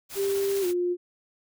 white noise with tremolo, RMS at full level -36 dBFS, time 0.09-0.74 s, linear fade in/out 50 ms, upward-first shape sine, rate 15 Hz, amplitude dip 25%
sine tone with pitch glide, 395.5 to 354.4 Hz, G4 to F4, +15 to +25 cents, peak -23 dBFS, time 0.15-0.97 s, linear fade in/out 50 ms, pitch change -190 cents, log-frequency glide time 0.61-0.66 s
effects none

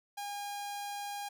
sawtooth tone with notch filter, 813 Hz, G#5, 37 cents flat, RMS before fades -40 dBFS, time 0.17-1.29 s, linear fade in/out 10 ms, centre 1900 Hz, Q 1.9, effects none

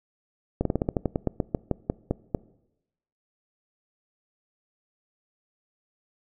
slowing click train, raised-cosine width 2 ms, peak -10 dBFS, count 16, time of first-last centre 0.61-2.348 s, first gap 43 ms, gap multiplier 1.13, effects noise-tail reverb RT60 0.9 s tail -22 dB re dry

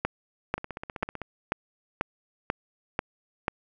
two click trains, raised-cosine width 0.5 ms, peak -10 / -20 dBFS, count 8 / 11, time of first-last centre 0.05-3.481 / 0.58-1.217 s, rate 2.04 / 15.7 Hz, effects none

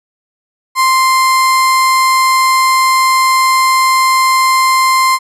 35% pulse tone, 1046.5 Hz, C6, in tune, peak -6 dBFS, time 0.75-5.19 s, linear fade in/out 50 ms, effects resampled to 32000 Hz

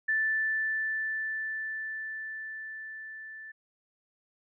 sine tone with level ramp, 1760 Hz, A6, in tune, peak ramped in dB -24 to -42 dBFS, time 0.08-3.52 s, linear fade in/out 10 ms, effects none

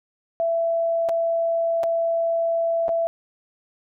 sine tone with dropouts, 667 Hz, E5, 20 cents sharp, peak -19 dBFS, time 0.4-3.07 s, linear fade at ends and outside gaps 0 ms, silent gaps 1.088-1.093 / 1.833-1.838 / 2.882-2.891 s, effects none

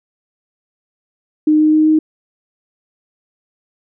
sine tone with pitch steps, 306.4 / 308.2 / 310 / 311.8 Hz, D#4 / D#4 / D#4 / D#4, -27 / -16 / -6 / +4 cents, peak -8 dBFS, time 1.47-1.99 s, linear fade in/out 5 ms, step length 130 ms, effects none

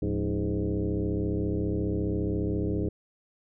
sine tone with frequency modulation, 116.5 Hz, A#2, 1 cent flat, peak -25 dBFS, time 0.02-2.89 s, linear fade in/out 5 ms, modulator 99.2 Hz, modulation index 3.4, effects none

